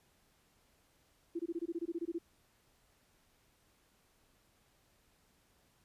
sine tone bursts, 337.8 Hz, E4, 42 cents sharp, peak -34 dBFS, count 13, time 1.35-2.186 s, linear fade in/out 10 ms, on 44 ms, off 22 ms, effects pink hiss -71 dBFS RMS until 5.84 s + resampled to 32000 Hz

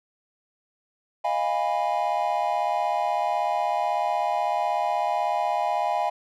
triangle chord, F half-diminished seventh, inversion third, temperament equal with one note detuned, 622.3 / 698.5 / 820.1 / 987.8 Hz, Eb5 / F5 / Ab5 / Cb6, 0 / 0 / -22 / 0 cents, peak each -28 / -25 / -24 / -29 dBFS, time 1.24-6.1 s, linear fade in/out 10 ms, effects none

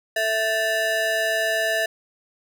square ring-modulated tone, 551 Hz, C#5, 11 cents flat, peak -18 dBFS, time 0.16-1.86 s, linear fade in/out 5 ms, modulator 1210 Hz, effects none

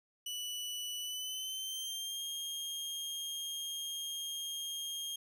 sawtooth tone with pitch glide, 2960 to 3228 Hz, F#7 to G#7, 0 to -50 cents, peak -35 dBFS, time 0.26-5.16 s, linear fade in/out 5 ms, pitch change +150 cents, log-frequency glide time 0.99-2.23 s, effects none

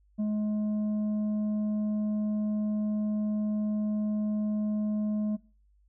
triangle tone with tanh clipping, 211.4 Hz, G#3, 31 cents sharp, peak -27 dBFS, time 0.18-5.37 s, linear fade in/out 20 ms, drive 9 dB, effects noise-tail reverb RT60 0.4 s tail -23 dB re dry + added 50 Hz sine -61 dBFS peak until 5.88 s

